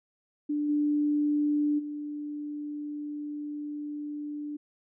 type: tone with level steps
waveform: sine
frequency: 295.2 Hz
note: D4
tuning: 9 cents sharp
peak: -26 / -23 / -33 dBFS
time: 0.49-4.57 s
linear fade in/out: 10 ms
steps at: 0.68 / 1.78 s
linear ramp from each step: 20 ms
effects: none